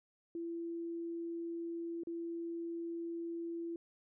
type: tone with dropouts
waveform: sine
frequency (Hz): 336.6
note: E4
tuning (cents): +36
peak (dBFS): -38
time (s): 0.35-3.76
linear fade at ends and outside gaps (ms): 2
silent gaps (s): 2.035-2.071
effects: none